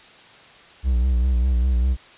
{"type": "tone with vibrato", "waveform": "triangle", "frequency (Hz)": 62.3, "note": "B1", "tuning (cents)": 16, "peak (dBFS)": -14, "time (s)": [0.83, 1.97], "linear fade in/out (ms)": 50, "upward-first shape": "sine", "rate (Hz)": 5, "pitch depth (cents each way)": 84, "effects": ["white hiss -47 dBFS RMS until 2.17 s", "resampled to 8000 Hz"]}